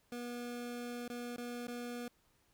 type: tone with dropouts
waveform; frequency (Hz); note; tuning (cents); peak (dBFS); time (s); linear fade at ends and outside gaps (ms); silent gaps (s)
25% pulse; 241.5; B3; -39; -37; 0.12-2.08; 2; 1.079-1.1 / 1.363-1.381 / 1.67-1.681
effects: pink hiss -73 dBFS RMS until 2.53 s